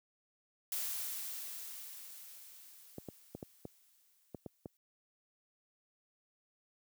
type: noise with exponential decay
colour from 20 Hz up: blue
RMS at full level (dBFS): -37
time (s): 0.72-4.77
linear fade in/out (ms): 1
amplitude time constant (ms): 880
type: clicks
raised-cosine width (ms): 2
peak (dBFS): -29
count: 8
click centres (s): 2.983 / 3.087 / 3.35 / 3.428 / 3.653 / 4.347 / 4.462 / 4.658
effects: high-pass 100 Hz 12 dB/octave